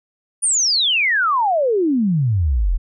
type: exponential sweep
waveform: sine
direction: down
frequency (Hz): 9690 to 36.91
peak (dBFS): -14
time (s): 0.42-2.78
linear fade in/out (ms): 20
effects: none